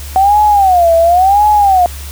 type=tone with vibrato; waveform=sine; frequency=748 Hz; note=F#5; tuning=19 cents sharp; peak=-5 dBFS; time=0.16-1.86 s; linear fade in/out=0 ms; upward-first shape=sine; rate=0.94 Hz; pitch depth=210 cents each way; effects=added 71 Hz sine -24 dBFS peak until 2.11 s + white hiss -31 dBFS RMS until 2.11 s